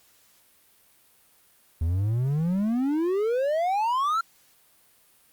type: exponential sweep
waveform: triangle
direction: up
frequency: 77.78 to 1384 Hz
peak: -20 dBFS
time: 1.81-4.21 s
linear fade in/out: 5 ms
effects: white hiss -60 dBFS RMS until 5.32 s + Opus 48 kbps